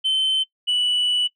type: tone pair in turn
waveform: sine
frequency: 3077 / 2959 Hz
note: G7 / F#7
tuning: -33 / -1 cents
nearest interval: minor second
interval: 68 cents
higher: first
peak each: -15 dBFS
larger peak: neither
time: 0.04-0.44 / 0.67-1.28 s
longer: second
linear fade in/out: 20 ms
effects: noise-tail reverb RT60 0.1 s tail -21 dB re dry + tanh soft clip ceiling -16 dBFS